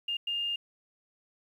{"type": "tone bursts at uneven times", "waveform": "sine", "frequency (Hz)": 2817, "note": "F7", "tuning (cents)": 14, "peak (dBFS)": -29, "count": 2, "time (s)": [[0.08, 0.17], [0.27, 0.56]], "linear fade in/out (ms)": 5, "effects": ["10-bit"]}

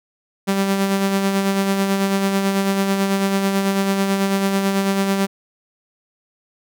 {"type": "tone with tremolo", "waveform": "sawtooth", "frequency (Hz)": 195.7, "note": "G3", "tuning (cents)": -3, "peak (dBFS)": -11, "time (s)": [0.47, 5.27], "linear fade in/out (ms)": 20, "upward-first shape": "sine", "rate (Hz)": 9.1, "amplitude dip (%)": 40, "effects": []}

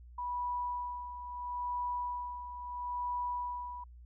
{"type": "tone with tremolo", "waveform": "sine", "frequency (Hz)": 980, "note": "B5", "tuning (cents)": -14, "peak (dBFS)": -32, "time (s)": [0.18, 3.84], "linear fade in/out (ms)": 5, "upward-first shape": "sine", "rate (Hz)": 0.75, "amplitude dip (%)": 65, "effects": ["added 60 Hz sine -50 dBFS peak until 4.05 s"]}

